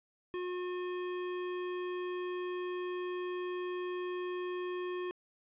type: tone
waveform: square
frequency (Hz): 360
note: F#4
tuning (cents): -47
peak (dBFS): -36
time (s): 0.34-5.11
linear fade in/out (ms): 0
effects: resampled to 8000 Hz + 11-bit